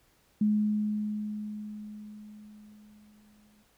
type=tone with exponential decay; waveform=sine; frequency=211 Hz; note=G#3; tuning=28 cents sharp; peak=-21 dBFS; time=0.41-3.63 s; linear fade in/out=5 ms; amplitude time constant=700 ms; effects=pink hiss -66 dBFS RMS until 3.77 s